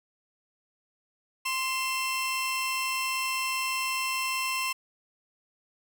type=tone pair together; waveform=sawtooth; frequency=1046.5 / 2685 Hz; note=C6 / E7; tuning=0 / +31 cents; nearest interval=octave + major third; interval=1631 cents; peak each=-27 dBFS; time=1.45-4.73 s; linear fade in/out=10 ms; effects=none